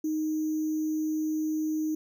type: tone with sample-and-hold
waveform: sine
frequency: 311.1 Hz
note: D#4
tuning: in tune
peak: -26 dBFS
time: 0.04-1.95 s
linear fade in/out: 5 ms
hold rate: 6300 Hz
effects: none